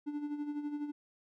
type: tone with tremolo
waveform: triangle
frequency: 293.7 Hz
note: D4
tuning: in tune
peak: -31 dBFS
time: 0.06-0.92 s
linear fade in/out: 20 ms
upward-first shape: sine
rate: 12 Hz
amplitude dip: 60%
effects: none